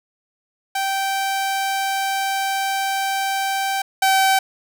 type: tone pair in turn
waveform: sawtooth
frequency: 779 / 770.5 Hz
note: G5 / G5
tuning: -11 / -30 cents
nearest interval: unison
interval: 19 cents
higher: first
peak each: -16 / -10 dBFS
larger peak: second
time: 0.75-3.82 / 4.02-4.39 s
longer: first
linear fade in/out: 5 ms
effects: none